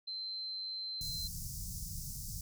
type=tone; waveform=sine; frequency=4099 Hz; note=C8; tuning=36 cents flat; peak=-38 dBFS; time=0.07-1.28 s; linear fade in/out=10 ms
type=band-stop noise; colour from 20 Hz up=pink; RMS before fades=-42 dBFS; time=1.01-2.41 s; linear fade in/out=2 ms; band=180 to 5000 Hz; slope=48 dB/octave
effects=none